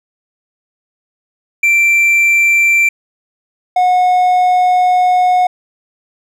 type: tone pair in turn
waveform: triangle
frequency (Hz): 2350 / 728.1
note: D7 / F#5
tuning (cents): +1 / -28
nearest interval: octave + minor sixth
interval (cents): 2029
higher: first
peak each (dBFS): -6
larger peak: neither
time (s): 1.63-2.89 / 3.76-5.47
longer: second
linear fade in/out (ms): 5
effects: none